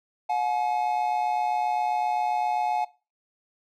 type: tone pair together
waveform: triangle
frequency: 723 / 850.6 Hz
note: F#5 / G#5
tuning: -40 / +41 cents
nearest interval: minor third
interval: 281 cents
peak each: -24 dBFS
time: 0.29-2.85 s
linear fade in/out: 10 ms
effects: noise-tail reverb RT60 0.3 s tail -19 dB re dry